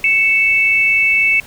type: tone pair together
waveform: sine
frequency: 2224 / 2637 Hz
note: C#7 / E7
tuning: +5 / 0 cents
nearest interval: minor third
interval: 295 cents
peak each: -13 dBFS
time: 0.04-1.4 s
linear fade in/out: 2 ms
effects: pink hiss -39 dBFS RMS until 1.46 s